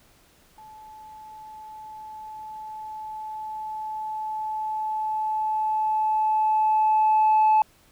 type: tone with level ramp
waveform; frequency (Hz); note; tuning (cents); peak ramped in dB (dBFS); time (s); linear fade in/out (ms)
sine; 865; A5; -30; -43 to -13; 0.58-7.62; 2
effects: tanh soft clip ceiling -13 dBFS + pink hiss -58 dBFS RMS until 7.91 s